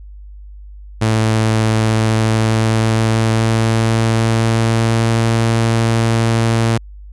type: tone with pitch glide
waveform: sawtooth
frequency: 110.5 to 114.07 Hz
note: A2 to A#2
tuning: +8 to -37 cents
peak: -8 dBFS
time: 1.01-6.78 s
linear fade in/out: 10 ms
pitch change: +55 cents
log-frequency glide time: 1.88-5.15 s
effects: added 50 Hz sine -32 dBFS peak until 7.12 s + resampled to 24000 Hz

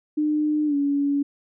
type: tone with pitch glide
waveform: sine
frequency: 302.1 to 283.5 Hz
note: D4 to C#4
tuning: +49 to +39 cents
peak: -19 dBFS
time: 0.17-1.23 s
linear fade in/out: 10 ms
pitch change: -110 cents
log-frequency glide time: 0.66-0.75 s
effects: none

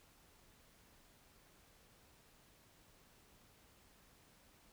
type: silence
effects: pink hiss -67 dBFS RMS until 4.72 s

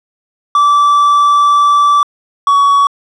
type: tone pair in turn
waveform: triangle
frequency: 1161 / 1126.6 Hz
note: D6 / C#6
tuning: -20 / +28 cents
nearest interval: minor second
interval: 52 cents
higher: first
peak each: -4 dBFS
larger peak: neither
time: 0.55-2.03 / 2.47-2.87 s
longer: first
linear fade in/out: 2 ms
effects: resampled to 24000 Hz

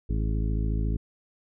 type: harmonic tone with a mistuned harmonic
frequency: 54 Hz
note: A1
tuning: 32 cents flat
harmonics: 1 / 2 / 3 / 4 / 5 / 6 / 8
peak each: -25 / -31 / -35 / -37 / -39 / -41 / -43 dBFS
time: 0.09-0.97 s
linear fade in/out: 10 ms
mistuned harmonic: 8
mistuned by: -61 cents
effects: none

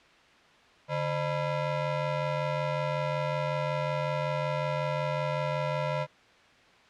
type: ring-modulated tone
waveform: 25% pulse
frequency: 376.6 Hz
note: F#4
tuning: 31 cents sharp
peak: -21 dBFS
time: 0.88-6.07 s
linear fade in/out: 50 ms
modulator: 231 Hz
effects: white hiss -57 dBFS RMS until 6.89 s + low-pass 3000 Hz 12 dB/octave

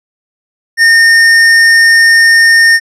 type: tone with hard clipping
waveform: sine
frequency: 1828 Hz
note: A#6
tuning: 34 cents flat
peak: -4 dBFS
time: 0.77-2.8 s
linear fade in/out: 50 ms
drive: 17 dB
effects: low-pass 9000 Hz 12 dB/octave

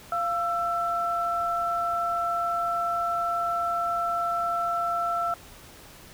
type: tone pair together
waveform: sine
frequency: 691.7 / 1334 Hz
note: F5 / E6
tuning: -17 / +20 cents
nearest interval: major seventh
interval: 1137 cents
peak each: -28 / -26 dBFS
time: 0.12-5.34 s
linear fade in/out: 2 ms
effects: pink hiss -48 dBFS RMS until 6.13 s

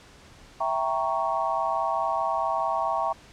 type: chord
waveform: sine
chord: E diminished seventh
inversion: none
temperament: equal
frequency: 659.3 / 784 / 932.3 / 1108.7 Hz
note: E5 / G5 / Bb5 / Db6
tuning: 0 / 0 / 0 / 0 cents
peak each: -29 dBFS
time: 0.6-3.13 s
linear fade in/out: 10 ms
effects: pink hiss -51 dBFS RMS until 3.32 s + low-pass 7000 Hz 12 dB/octave

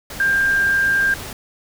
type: tone in noise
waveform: sine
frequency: 1594 Hz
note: G6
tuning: 28 cents sharp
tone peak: -14 dBFS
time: 0.2-1.14 s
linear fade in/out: 2 ms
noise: pink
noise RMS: -32 dBFS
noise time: 0.1-1.33 s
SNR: +15 dB
effects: none

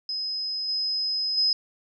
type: tone with level steps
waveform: sine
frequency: 5070 Hz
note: D#8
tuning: 32 cents sharp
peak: -27 / -24 / -19 dBFS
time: 0.09-1.53 s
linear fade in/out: 2 ms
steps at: 0.68 / 1.37 s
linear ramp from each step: 10 ms
effects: none

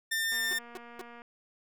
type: tone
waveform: sawtooth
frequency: 1801 Hz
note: A6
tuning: 40 cents sharp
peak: -25 dBFS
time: 0.11-0.59 s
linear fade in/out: 10 ms
type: click train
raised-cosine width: 0.5 ms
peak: -35 dBFS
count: 214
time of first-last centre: 0.32-1.219 s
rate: 237 Hz
type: tone bursts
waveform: sawtooth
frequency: 370 Hz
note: F#4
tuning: in tune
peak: -35 dBFS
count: 3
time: 0.51-1.013 s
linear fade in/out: 0 ms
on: 21 ms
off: 220 ms
effects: none

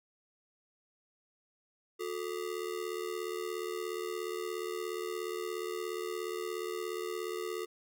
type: ring-modulated tone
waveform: square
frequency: 400.4 Hz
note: G4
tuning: 37 cents sharp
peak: -33 dBFS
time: 1.99-7.66 s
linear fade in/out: 20 ms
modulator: 38.5 Hz
effects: none

